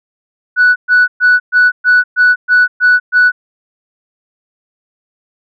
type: tone bursts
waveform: sine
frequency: 1480 Hz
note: F#6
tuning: in tune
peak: -3 dBFS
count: 9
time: 0.56-3.32 s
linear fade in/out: 50 ms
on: 200 ms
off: 120 ms
effects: tanh soft clip ceiling -2 dBFS